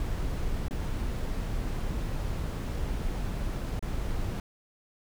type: noise with dropouts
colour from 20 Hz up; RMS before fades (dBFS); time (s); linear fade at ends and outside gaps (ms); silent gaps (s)
brown; -31; 0-4.4; 1; 0.683-0.709 / 3.793-3.825
effects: none